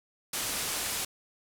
white low-pass noise, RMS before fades -33 dBFS, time 0.33-1.05 s, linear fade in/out 5 ms, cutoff 12000 Hz, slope 24 dB/octave, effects none

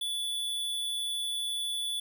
square tone with amplitude modulation, 3452 Hz, A7, 34 cents flat, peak -30 dBFS, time 0.01-2 s, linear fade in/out 5 ms, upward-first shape sine, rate 122 Hz, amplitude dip 25%, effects none

